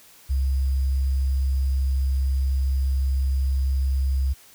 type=tone with sample-and-hold; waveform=sine; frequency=66.9 Hz; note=C2; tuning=39 cents sharp; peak=-19 dBFS; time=0.29-4.34 s; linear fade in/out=20 ms; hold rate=4900 Hz; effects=white hiss -51 dBFS RMS until 4.54 s